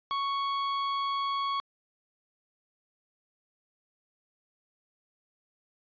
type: tone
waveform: 45% pulse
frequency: 1110 Hz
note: C#6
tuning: 2 cents sharp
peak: -28 dBFS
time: 0.11-1.6 s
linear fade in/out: 0 ms
effects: resampled to 11025 Hz